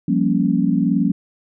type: chord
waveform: sine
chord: G half-diminished seventh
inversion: third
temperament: equal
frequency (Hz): 174.61 / 196 / 233.1 / 277.2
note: F3 / G3 / Bb3 / Db4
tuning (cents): 0 / 0 / 0 / 0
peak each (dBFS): -20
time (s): 0.08-1.12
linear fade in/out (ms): 5
effects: none